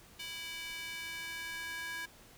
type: tone with high-pass filter sweep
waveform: square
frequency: 329.6 Hz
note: E4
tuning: in tune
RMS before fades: -42 dBFS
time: 0.19-2.06 s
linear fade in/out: 10 ms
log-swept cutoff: 2700 to 1600 Hz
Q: 2.4
effects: pink hiss -58 dBFS RMS until 2.37 s